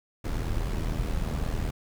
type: noise with amplitude modulation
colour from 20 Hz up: brown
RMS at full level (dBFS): -26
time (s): 0.24-1.71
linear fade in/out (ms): 10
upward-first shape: sine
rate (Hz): 79.5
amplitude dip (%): 65
effects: none